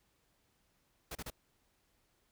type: noise bursts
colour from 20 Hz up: pink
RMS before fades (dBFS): -43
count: 3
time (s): 1.11-1.302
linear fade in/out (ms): 5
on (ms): 42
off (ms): 33
effects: pink hiss -75 dBFS RMS until 2.31 s